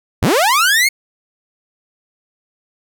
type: linear sweep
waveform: sawtooth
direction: up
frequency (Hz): 48.68 to 2217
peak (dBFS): -7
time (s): 0.22-0.89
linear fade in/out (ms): 10
effects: none